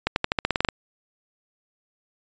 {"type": "accelerating click train", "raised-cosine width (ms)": 0.3, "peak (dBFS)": -5, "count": 11, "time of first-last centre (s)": [0.07, 0.687], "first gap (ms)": 91, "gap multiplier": 0.91, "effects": ["resampled to 16000 Hz"]}